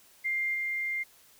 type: tone with level steps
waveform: sine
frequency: 2100 Hz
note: C7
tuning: 6 cents sharp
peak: -27 / -29 dBFS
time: 0.24-1.04 s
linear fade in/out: 20 ms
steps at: 0.54 s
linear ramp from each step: 10 ms
effects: white hiss -59 dBFS RMS until 1.39 s